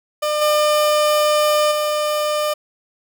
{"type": "tone with level steps", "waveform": "30% pulse", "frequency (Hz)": 601, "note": "D5", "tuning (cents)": 40, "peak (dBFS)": [-15, -11, -15], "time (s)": [0.22, 2.54], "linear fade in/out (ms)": 10, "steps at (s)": [0.41, 1.71], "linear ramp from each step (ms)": 10, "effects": []}